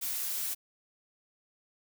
blue noise, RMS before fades -34 dBFS, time 0.01-0.55 s, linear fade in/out 20 ms, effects none

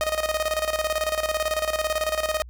sawtooth tone with tremolo, 622.3 Hz, D#5, in tune, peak -17 dBFS, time 0.01-2.42 s, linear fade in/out 0 ms, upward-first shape square, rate 18 Hz, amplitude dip 70%, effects added 60 Hz sine -39 dBFS peak until 2.49 s

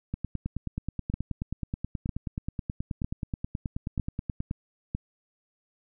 two click trains, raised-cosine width 5 ms, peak -18 / -17 dBFS, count 42 / 5, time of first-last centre 0.14-4.511 / 1.14-4.95 s, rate 9.38 / 1.05 Hz, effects none

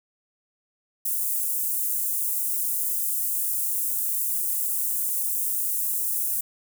white high-pass noise, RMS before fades -26 dBFS, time 1.05-6.41 s, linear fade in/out 5 ms, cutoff 8800 Hz, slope 24 dB/octave, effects none

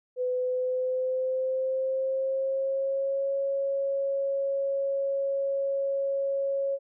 sine tone with pitch glide, 502 to 550.6 Hz, B4 to C#5, +28 to -12 cents, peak -25 dBFS, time 0.16-6.79 s, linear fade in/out 50 ms, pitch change +160 cents, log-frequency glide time 0.29-3.32 s, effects none

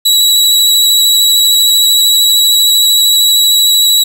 sawtooth tone with vibrato, 3900 Hz, B7, 23 cents flat, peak -3 dBFS, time 0.05-4.04 s, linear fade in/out 10 ms, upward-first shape sine, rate 13 Hz, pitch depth 17 cents each way, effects none

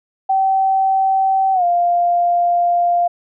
sine tone with pitch glide, 770 to 698 Hz, G5 to F5, -31 to -1 cents, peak -12 dBFS, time 0.29-3.08 s, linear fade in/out 10 ms, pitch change -170 cents, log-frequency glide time 1.53-1.64 s, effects none

